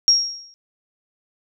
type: tone with exponential decay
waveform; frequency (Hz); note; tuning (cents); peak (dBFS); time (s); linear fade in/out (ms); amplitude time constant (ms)
sine; 5588; F8; 0; -8; 0.08-0.54; 0; 99
effects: none